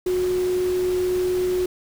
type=tone in noise; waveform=sine; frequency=364.6 Hz; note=F#4; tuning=25 cents flat; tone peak=-19 dBFS; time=0.06-1.66 s; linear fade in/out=5 ms; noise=pink; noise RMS=-36 dBFS; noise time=0.06-1.66 s; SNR=+14 dB; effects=none